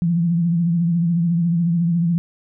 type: tone with vibrato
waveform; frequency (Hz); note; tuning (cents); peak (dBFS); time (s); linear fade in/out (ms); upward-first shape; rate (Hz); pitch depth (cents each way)
sine; 170; F3; -46; -15; 0.02-2.18; 0; triangle; 14; 73
effects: none